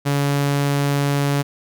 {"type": "tone", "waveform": "sawtooth", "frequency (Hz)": 141.9, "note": "C#3", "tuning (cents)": 41, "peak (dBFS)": -13, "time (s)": [0.05, 1.43], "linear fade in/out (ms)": 20, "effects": []}